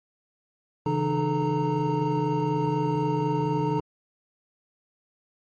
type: tone cluster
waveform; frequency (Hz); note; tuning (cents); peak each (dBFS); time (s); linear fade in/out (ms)
triangle; 137.2 / 161.3 / 302.2 / 434.3 / 926; C#3 / E3 / D4 / A4 / A#5; -17 / -37 / +50 / -23 / -12; -27; 0.86-3.8; 2
effects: MP3 32 kbps